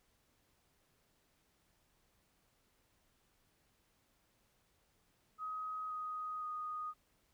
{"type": "tone with pitch steps", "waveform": "sine", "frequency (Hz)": [1262, 1249.7, 1237.5], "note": ["D#6", "D#6", "D#6"], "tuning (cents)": [24, 7, -10], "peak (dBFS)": -39, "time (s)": [5.38, 6.94], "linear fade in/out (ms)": 50, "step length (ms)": 520, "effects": ["pink hiss -75 dBFS RMS until 7.33 s"]}